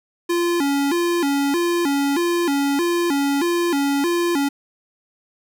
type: tone with vibrato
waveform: square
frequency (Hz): 311.5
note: D#4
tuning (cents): +2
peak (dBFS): -18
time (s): 0.29-4.49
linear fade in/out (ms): 10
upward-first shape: square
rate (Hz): 1.6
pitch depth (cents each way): 180
effects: 9-bit